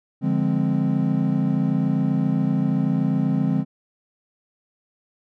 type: chord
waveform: triangle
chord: D half-diminished seventh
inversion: none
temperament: equal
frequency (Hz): 146.83 / 174.61 / 207.7 / 261.6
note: D3 / F3 / Ab3 / C4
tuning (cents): 0 / 0 / 0 / 0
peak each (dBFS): -22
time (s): 0.21-3.65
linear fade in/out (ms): 50
effects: none